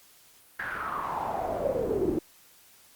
brown noise with band-pass filter sweep, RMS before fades -30 dBFS, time 0.59-2.19 s, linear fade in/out 5 ms, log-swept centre 1700 to 330 Hz, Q 6.7, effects white hiss -57 dBFS RMS until 2.95 s + Opus 48 kbps

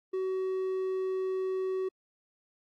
triangle tone, 376.7 Hz, F#4, 31 cents sharp, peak -27 dBFS, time 0.13-1.89 s, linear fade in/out 10 ms, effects AAC 64 kbps

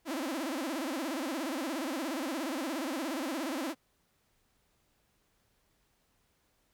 sawtooth tone with vibrato, 293.7 Hz, D4, in tune, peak -29 dBFS, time 0.05-3.75 s, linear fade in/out 50 ms, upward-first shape sine, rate 17 Hz, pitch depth 250 cents each way, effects pink hiss -73 dBFS RMS until 6.73 s

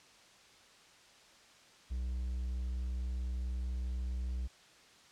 triangle tone, 62.3 Hz, B1, 16 cents sharp, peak -32 dBFS, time 1.9-4.48 s, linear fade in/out 20 ms, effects white hiss -60 dBFS RMS until 5.11 s + low-pass 6000 Hz 12 dB/octave

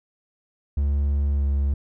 triangle tone with pitch glide, 71.1 to 69.92 Hz, C#2 to C#2, +45 to +16 cents, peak -17 dBFS, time 0.77-1.74 s, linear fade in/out 5 ms, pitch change -29 cents, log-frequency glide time 1.34-1.44 s, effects none

